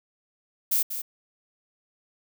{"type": "noise with echo", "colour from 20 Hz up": "violet", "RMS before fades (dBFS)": -23, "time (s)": [0.71, 0.83], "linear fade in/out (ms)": 10, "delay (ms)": 190, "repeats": 1, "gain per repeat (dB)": -9, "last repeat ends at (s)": 1.02, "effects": []}